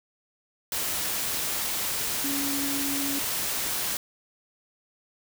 sine tone in noise, 280 Hz, C#4, 18 cents sharp, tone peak -30 dBFS, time 2.24-3.19 s, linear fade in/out 2 ms, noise white, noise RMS -29 dBFS, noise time 0.72-3.97 s, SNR -4 dB, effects none

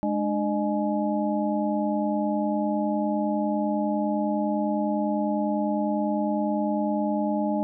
sine tone cluster, 210 / 299.9 / 610 / 842 Hz, G#3 / D4 / D#5 / G#5, +19 / +36 / -34 / +24 cents, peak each -26 / -28 / -29 / -31 dBFS, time 0.03-7.63 s, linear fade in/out 0 ms, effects none

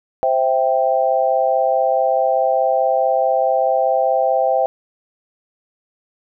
sine chord, C major, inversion none, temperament equal, 523.3 / 659.3 / 784 Hz, C5 / E5 / G5, 0 / 0 / 0 cents, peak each -18 dBFS, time 0.23-4.66 s, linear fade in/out 0 ms, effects none

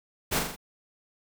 pink noise with echo, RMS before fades -26 dBFS, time 0.31-0.4 s, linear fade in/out 20 ms, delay 41 ms, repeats 4, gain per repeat -4 dB, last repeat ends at 0.564 s, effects none

